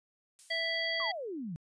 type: noise with exponential decay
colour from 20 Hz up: violet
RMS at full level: -47 dBFS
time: 0.39-1.31 s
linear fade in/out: 0 ms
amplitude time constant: 200 ms
type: harmonic tone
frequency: 659.3 Hz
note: E5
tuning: in tune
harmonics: 1 / 3 / 5 / 7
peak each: -38 / -33 / -37 / -38 dBFS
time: 0.5-1.12 s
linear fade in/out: 10 ms
type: exponential sweep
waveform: sine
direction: down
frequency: 1174.7 to 152 Hz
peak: -36 dBFS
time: 1-1.56 s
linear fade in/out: 0 ms
effects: resampled to 22050 Hz